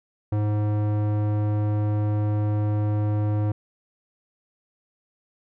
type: tone with low-pass filter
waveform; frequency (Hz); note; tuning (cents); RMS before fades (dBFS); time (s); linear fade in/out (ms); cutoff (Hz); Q
square; 105; G#2; +19; -23; 0.32-3.52; 5; 840; 0.6
effects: none